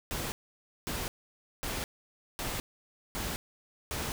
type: noise bursts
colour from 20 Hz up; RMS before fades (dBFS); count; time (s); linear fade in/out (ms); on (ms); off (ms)
pink; -35; 6; 0.11-4.12; 0; 210; 550
effects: none